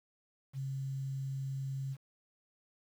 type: tone with quantisation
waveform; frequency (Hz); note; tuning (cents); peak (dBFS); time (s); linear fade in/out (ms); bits
sine; 135.2; C#3; -43; -35; 0.53-1.97; 50; 10
effects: none